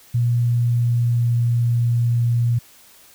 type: tone with pitch glide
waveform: sine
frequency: 119.6 to 118.64 Hz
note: A#2 to A#2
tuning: +45 to +31 cents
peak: -15 dBFS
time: 0.14-2.59 s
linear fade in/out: 10 ms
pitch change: -14 cents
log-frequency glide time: 0.53-1.46 s
effects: white hiss -49 dBFS RMS until 3.14 s